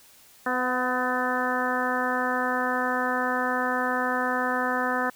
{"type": "harmonic tone with a mistuned harmonic", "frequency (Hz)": 252.4, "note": "B3", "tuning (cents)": 38, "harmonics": [1, 2, 3, 4, 5, 6, 7], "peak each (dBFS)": [-31, -31, -31, -31, -31, -31, -31], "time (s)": [0.46, 5.1], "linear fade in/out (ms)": 5, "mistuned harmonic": 3, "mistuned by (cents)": -22, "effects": ["white hiss -54 dBFS RMS until 5.15 s"]}